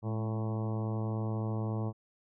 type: harmonic tone with a mistuned harmonic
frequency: 110.6 Hz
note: A2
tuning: 9 cents sharp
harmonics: 1 / 2 / 3 / 4 / 5 / 6 / 7 / 8 / 9 / 10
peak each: -32 / -38 / -42 / -44 / -46 / -48 / -49 / -50 / -51 / -52 dBFS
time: 0.02-1.93 s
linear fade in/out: 50 ms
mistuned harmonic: 2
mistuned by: -56 cents
effects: none